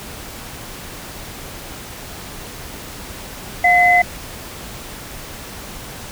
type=tone pair together; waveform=sine; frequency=713 / 2031 Hz; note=F5 / B6; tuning=+36 / +48 cents; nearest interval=octave + tritone; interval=1812 cents; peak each=-12 dBFS; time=3.64-4.02 s; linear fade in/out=5 ms; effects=pink hiss -33 dBFS RMS until 6.11 s